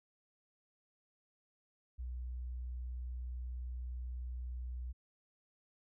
sine tone, 61.7 Hz, B1, 1 cent flat, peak -39 dBFS, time 1.98-4.93 s, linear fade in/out 20 ms, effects none

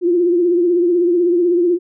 sine tone with vibrato, 349.2 Hz, F4, in tune, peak -11 dBFS, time 0.01-1.79 s, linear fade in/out 50 ms, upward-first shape triangle, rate 16 Hz, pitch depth 77 cents each way, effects none

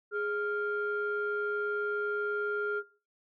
sine tone pair together, 415.3 / 1396.9 Hz, G#4 / F6, 0 / 0 cents, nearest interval octave + major sixth, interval 2100 cents, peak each -31 / -32 dBFS, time 0.11-2.83 s, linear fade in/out 50 ms, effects noise-tail reverb RT60 0.4 s tail -18 dB re dry + tanh soft clip ceiling -23 dBFS

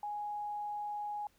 sine tone, 830.6 Hz, G#5, in tune, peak -36 dBFS, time 0.03-1.27 s, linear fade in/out 2 ms, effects pink hiss -70 dBFS RMS until 1.38 s

